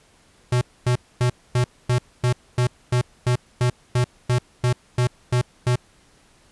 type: tone bursts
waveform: square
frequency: 123.47 Hz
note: B2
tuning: in tune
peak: -17 dBFS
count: 16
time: 0.52-5.758 s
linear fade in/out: 5 ms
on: 93 ms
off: 250 ms
effects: pink hiss -56 dBFS RMS until 6.51 s + resampled to 24000 Hz